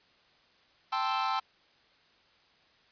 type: chord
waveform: 45% pulse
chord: A minor seventh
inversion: third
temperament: equal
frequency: 784 / 880 / 1046.5 / 1318.5 Hz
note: G5 / A5 / C6 / E6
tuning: 0 / 0 / 0 / 0 cents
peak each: -34 / -34 / -34 / -33 dBFS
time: 0.92-1.4 s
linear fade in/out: 10 ms
effects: white hiss -64 dBFS RMS until 2.91 s + resampled to 11025 Hz